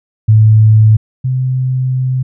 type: tone pair in turn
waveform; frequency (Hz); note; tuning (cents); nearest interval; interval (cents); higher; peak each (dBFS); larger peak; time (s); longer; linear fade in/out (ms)
sine; 108.9 / 129.06; A2 / C3; -17 / -23; minor third; 294; second; -3 / -11; first; 0.28-0.97 / 1.24-2.23; second; 10
effects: none